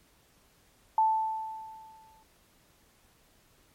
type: tone with exponential decay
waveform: sine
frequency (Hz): 880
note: A5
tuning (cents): 0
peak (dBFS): -19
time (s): 0.98-2.23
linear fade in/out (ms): 2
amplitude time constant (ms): 270
effects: pink hiss -64 dBFS RMS until 3.74 s + MP3 64 kbps